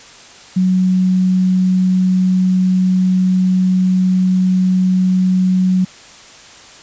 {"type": "tone", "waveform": "sine", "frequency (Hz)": 185, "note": "F#3", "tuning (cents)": 0, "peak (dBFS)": -10, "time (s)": [0.56, 5.85], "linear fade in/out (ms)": 10, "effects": ["white hiss -39 dBFS RMS until 6.82 s", "resampled to 16000 Hz"]}